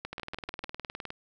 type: two click trains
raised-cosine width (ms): 0.3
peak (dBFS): -21 / -19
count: 20 / 5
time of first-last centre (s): 0.13-1.104 / 0.05-0.639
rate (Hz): 19.5 / 6.79
effects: none